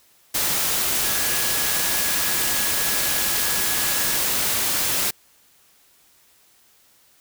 sine tone in noise, 1678 Hz, G#6, 17 cents sharp, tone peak -33 dBFS, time 1.04-4.18 s, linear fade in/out 10 ms, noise white, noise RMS -22 dBFS, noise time 0.34-5.11 s, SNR -14 dB, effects white hiss -57 dBFS RMS until 7.2 s

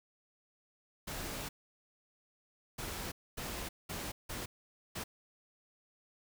pink noise bursts at uneven times, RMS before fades -41 dBFS, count 6, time 1.07-1.49 / 2.78-3.12 / 3.37-3.69 / 3.89-4.12 / 4.29-4.46 / 4.95-5.04 s, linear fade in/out 10 ms, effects none

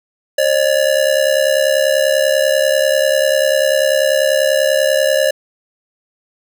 square ring-modulated tone, 573 Hz, D5, 43 cents flat, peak -9 dBFS, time 0.38-5.31 s, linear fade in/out 5 ms, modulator 35.1 Hz, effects none

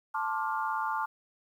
sine chord, D minor seventh, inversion second, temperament just, 881 / 1057.2 / 1174.7 / 1409.6 Hz, A5 / C6 / D6 / F6, +2 / +18 / 0 / +16 cents, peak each -32 / -36 / -35 / -36 dBFS, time 0.14-1.06 s, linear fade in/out 10 ms, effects 10-bit

